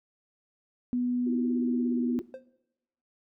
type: tone with pitch glide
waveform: sine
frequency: 246.3 to 244.3 Hz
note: B3 to B3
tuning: -5 to -19 cents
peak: -25 dBFS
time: 0.93-2.19 s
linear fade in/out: 0 ms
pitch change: -14 cents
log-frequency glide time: 1.56-1.86 s
type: tone with vibrato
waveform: sine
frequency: 340 Hz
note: F4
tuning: 46 cents flat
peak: -33 dBFS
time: 1.26-2.22 s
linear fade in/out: 10 ms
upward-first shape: sine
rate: 17 Hz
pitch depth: 150 cents each way
type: tone with exponential decay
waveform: triangle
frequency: 523.3 Hz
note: C5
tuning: in tune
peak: -32 dBFS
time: 2.34-2.46 s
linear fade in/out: 1 ms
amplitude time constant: 24 ms
effects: noise-tail reverb RT60 0.9 s tail -20 dB re dry